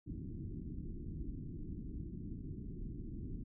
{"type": "low-pass noise", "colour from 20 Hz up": "pink", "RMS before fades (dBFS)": -44, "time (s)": [0.06, 3.44], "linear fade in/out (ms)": 20, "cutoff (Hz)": 340, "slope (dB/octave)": 48, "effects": []}